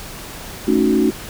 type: chord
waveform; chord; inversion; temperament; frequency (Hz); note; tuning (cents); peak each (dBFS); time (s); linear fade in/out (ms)
sine; D# half-diminished seventh; second; equal; 220 / 277.2 / 311.1 / 370; A3 / C#4 / D#4 / F#4; 0 / 0 / 0 / 0; -18; 0.67-1.11; 10
effects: pink hiss -33 dBFS RMS until 1.29 s